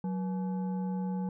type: tone with frequency modulation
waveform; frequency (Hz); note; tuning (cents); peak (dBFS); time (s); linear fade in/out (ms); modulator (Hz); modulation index
sine; 185; F#3; 0; -30; 0.04-1.29; 2; 668; 0.43
effects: none